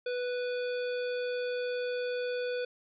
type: harmonic tone with a mistuned harmonic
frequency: 493.9 Hz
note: B4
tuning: in tune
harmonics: 1 / 3 / 5 / 7 / 9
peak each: -31 / -41 / -45 / -48 / -50 dBFS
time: 0.06-2.65 s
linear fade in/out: 5 ms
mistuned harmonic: 9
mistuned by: +18 cents
effects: none